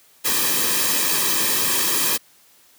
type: noise with comb filter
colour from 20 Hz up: white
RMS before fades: -20 dBFS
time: 0.24-2.18 s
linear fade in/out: 20 ms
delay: 1.4 ms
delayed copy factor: -0.7
effects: white hiss -54 dBFS RMS until 2.78 s + high-pass 100 Hz 12 dB/octave